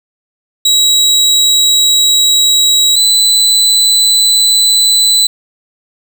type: tone pair in turn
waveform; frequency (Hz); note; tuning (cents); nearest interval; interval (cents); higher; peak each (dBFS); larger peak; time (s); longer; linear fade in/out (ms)
30% pulse; 3863 / 3997; B7 / B7; -39 / +20; minor second; 59; second; -4; neither; 0.65-2.96 / 2.96-5.27; neither; 5
effects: none